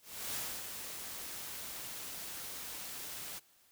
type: noise with ADSR envelope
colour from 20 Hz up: white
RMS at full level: -38 dBFS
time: 0.02-3.4 s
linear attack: 320 ms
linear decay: 280 ms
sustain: -6 dB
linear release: 25 ms
effects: white hiss -67 dBFS RMS until 3.71 s